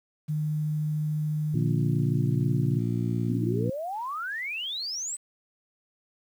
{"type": "tone with pitch glide", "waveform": "sine", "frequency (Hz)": [152.3, 139.66], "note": ["D#3", "C#3"], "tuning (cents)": [-37, 13], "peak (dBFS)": -25, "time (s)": [0.28, 2.8], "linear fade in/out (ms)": 20, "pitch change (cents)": -150, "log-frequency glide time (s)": [1.65, 2.25]}
{"type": "harmonic tone", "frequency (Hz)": 58.5, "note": "A#1", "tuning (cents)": 7, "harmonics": [2, 3, 4, 5, 6], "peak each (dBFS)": [-27, -31, -33, -35, -37], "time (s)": [1.54, 3.7], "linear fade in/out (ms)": 5}
{"type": "exponential sweep", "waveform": "sine", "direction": "up", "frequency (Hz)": [234.4, 8290], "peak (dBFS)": -30, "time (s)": [3.28, 5.17], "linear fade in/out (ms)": 20}
{"effects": ["9-bit"]}